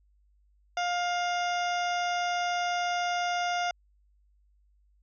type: harmonic tone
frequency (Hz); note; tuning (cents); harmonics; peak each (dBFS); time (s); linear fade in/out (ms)
706; F5; +19; 1 / 2 / 3 / 4 / 5 / 7 / 8 / 9; -28 / -34 / -38 / -40 / -42 / -45 / -46 / -47; 0.77-3.71; 2
effects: added 50 Hz sine -62 dBFS peak until 5.02 s